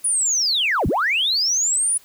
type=linear two-way sweep; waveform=sine; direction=down then up; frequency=9970 to 33.59 to 9970 Hz; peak=-16 dBFS; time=0.04-1.98 s; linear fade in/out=10 ms; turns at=0.87 s; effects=tanh soft clip ceiling -12 dBFS + white hiss -51 dBFS RMS until 2.04 s